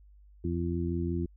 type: harmonic tone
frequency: 85.6 Hz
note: F2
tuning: 34 cents flat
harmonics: 1 / 2 / 3 / 4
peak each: -32 / -34 / -36 / -34 dBFS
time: 0.44-1.26 s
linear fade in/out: 5 ms
effects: added 50 Hz sine -53 dBFS peak until 1.36 s